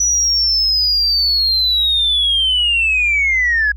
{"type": "linear sweep", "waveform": "sine", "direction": "down", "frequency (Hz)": [5920, 1651], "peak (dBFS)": -11, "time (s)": [0, 3.72], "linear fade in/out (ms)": 5, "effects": ["tanh soft clip ceiling -8 dBFS", "added 60 Hz sine -28 dBFS peak until 3.76 s"]}